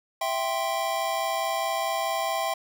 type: chord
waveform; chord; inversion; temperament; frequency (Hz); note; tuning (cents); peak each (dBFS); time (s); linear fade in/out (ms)
square; C major; first; equal; 659.3 / 784 / 1046.5; E5 / G5 / C6; 0 / 0 / 0; -30 / -30 / -32; 0.21-2.54; 5
effects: none